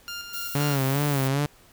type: tone with tremolo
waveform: 15% pulse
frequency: 1400 Hz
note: F6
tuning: 4 cents sharp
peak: -26 dBFS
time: 0.08-0.76 s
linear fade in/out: 0 ms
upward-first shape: square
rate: 3.8 Hz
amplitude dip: 45%
type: noise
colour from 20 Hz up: violet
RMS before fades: -35 dBFS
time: 0.33-1.28 s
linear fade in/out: 5 ms
type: tone with vibrato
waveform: sawtooth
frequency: 139.6 Hz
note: C#3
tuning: 13 cents sharp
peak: -18 dBFS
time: 0.55-1.46 s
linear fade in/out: 2 ms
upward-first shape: sine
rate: 2.5 Hz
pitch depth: 90 cents each way
effects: pink hiss -55 dBFS RMS until 1.72 s